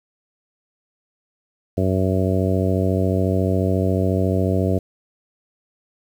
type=harmonic tone; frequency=94.1 Hz; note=F#2; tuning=30 cents sharp; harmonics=1 / 2 / 3 / 4 / 5 / 6 / 7; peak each=-20 / -23 / -25 / -26 / -27 / -28 / -28 dBFS; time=1.77-4.79 s; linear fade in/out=10 ms; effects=8-bit